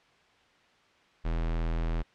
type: tone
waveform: square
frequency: 41.2 Hz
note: E1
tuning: in tune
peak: -28 dBFS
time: 1.24-2.03 s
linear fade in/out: 20 ms
effects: white hiss -62 dBFS RMS until 2.14 s + low-pass 3000 Hz 12 dB/octave